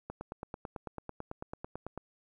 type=click train; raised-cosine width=1 ms; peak=-25 dBFS; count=18; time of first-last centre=0.1-1.976 s; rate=9.06 Hz; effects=11-bit